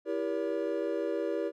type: chord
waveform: triangle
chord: E diminished seventh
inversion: none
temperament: just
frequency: 329.6 / 395.6 / 474.7 / 569.6 Hz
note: E4 / G4 / Bb4 / Db5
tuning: 0 / +16 / +31 / +47 cents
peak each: -33 dBFS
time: 0.05-1.52 s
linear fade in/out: 50 ms
effects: none